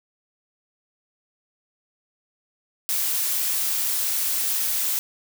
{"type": "noise", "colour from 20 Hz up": "blue", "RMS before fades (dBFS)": -24, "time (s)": [2.89, 4.99], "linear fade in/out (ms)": 0, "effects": []}